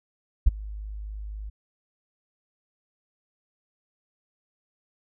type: tone with ADSR envelope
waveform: sine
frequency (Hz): 51.91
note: G#1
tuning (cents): 0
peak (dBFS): -9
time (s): 0.46-1.5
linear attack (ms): 14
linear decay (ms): 19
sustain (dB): -24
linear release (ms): 12
effects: none